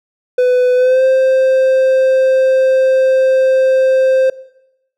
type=tone with pitch glide; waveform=triangle; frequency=500 to 524.3 Hz; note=B4 to C5; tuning=+21 to +3 cents; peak=-6 dBFS; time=0.38-4.3 s; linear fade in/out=5 ms; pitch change=+82 cents; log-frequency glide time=0.75-1.04 s; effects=noise-tail reverb RT60 0.9 s tail -20 dB re dry